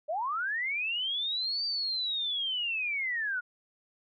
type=linear two-way sweep; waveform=sine; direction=up then down; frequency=570 to 4672 to 1416 Hz; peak=-29 dBFS; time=0.08-3.41 s; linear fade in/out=20 ms; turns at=1.65 s; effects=none